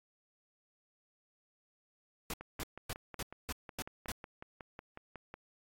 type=noise bursts; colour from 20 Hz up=pink; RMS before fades=-39 dBFS; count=7; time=2.3-4.119 s; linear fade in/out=2 ms; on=37 ms; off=260 ms
type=click train; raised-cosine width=0.5 ms; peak=-30 dBFS; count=17; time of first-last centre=2.41-5.34 s; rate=5.46 Hz
effects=AAC 64 kbps